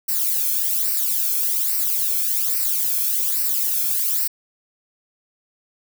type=noise with flanger; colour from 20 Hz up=violet; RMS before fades=-21 dBFS; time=0.08-4.28 s; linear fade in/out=10 ms; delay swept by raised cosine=0.29 to 1.06 ms; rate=1.2 Hz; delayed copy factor=-0.75; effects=none